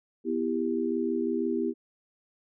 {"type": "chord", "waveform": "sine", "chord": "E minor", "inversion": "second", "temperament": "just", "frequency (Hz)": [247.2, 329.6, 395.6], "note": ["B3", "E4", "G4"], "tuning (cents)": [2, 0, 16], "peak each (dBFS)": -30, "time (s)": [0.24, 1.74], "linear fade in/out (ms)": 50, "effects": []}